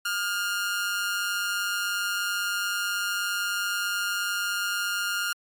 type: tone with amplitude modulation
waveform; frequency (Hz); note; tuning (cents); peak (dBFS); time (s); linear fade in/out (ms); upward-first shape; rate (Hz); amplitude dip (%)
sawtooth; 1414; F6; +21; -20; 0.05-5.33; 5; sine; 191; 55
effects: AAC 64 kbps